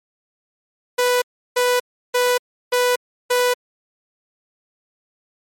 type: tone bursts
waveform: sawtooth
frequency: 493.9 Hz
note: B4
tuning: in tune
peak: -11 dBFS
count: 5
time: 0.98-3.54 s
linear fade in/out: 10 ms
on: 240 ms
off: 340 ms
effects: MP3 64 kbps